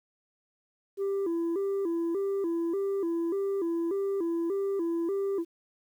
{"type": "tone with vibrato", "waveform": "sine", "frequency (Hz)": 363.8, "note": "F#4", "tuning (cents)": -29, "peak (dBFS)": -24, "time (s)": [0.97, 5.45], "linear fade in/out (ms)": 50, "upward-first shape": "square", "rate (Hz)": 1.7, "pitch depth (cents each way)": 140, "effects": ["tanh soft clip ceiling -26 dBFS", "10-bit"]}